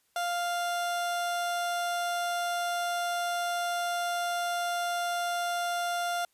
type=tone; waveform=30% pulse; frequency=698.5 Hz; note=F5; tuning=in tune; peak=-26 dBFS; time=0.16-6.25 s; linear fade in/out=2 ms; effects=white hiss -71 dBFS RMS until 6.33 s + resampled to 32000 Hz